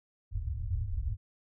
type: low-pass noise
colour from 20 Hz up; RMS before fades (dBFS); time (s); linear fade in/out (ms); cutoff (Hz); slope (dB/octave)
white; -33; 0.31-1.17; 50; 110; 96
effects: none